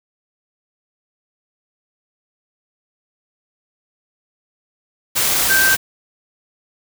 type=tone in noise; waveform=sine; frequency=1563 Hz; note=G6; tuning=6 cents flat; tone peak=-13 dBFS; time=5.49-5.76 s; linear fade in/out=20 ms; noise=white; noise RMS=-17 dBFS; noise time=5.15-5.77 s; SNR=+1 dB; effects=none